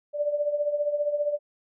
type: tone with tremolo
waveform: sine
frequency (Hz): 587.3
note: D5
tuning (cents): 0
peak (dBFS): -20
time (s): 0.13-1.39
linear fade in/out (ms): 50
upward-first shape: triangle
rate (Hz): 15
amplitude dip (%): 75
effects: none